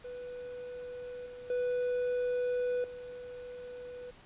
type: tone with level steps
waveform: triangle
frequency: 493.9 Hz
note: B4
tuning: in tune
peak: -38 / -42 / -27 / -40 dBFS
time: 0.04-4.11 s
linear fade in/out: 10 ms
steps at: 1.26 / 1.5 / 2.84 s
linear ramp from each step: 2 ms
effects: pink hiss -57 dBFS RMS until 4.25 s + resampled to 8000 Hz